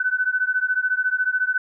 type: beating tone pair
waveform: sine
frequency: 1500 / 1514 Hz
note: F#6 / F#6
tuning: +23 / +39 cents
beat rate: 14 Hz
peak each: -22 dBFS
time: 0-1.58 s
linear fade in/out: 5 ms
effects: none